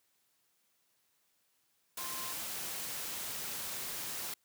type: tone in noise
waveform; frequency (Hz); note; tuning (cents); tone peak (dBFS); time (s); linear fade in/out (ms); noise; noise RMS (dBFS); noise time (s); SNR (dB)
sine; 1046.5; C6; 0; -46; 1.98-2.33; 5; white; -40; 1.97-4.34; -9
effects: white hiss -75 dBFS RMS until 4.44 s + high-pass 80 Hz 12 dB/octave